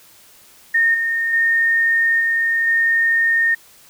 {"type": "tone with level steps", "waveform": "sine", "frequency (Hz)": 1834, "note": "A#6", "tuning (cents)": -29, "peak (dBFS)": [-12, -17, -13, -15, -13], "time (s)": [0.74, 3.55], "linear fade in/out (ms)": 10, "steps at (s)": [0.94, 1.33, 2.2, 2.67], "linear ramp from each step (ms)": 5, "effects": ["white hiss -48 dBFS RMS until 3.89 s"]}